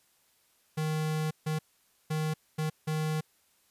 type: tone bursts at uneven times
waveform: square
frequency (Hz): 155.56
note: D#3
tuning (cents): 0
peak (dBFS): -29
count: 5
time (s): 0.77-1.31 / 1.46-1.59 / 2.1-2.34 / 2.58-2.7 / 2.87-3.21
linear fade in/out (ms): 10
effects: white hiss -68 dBFS RMS until 3.7 s + resampled to 32000 Hz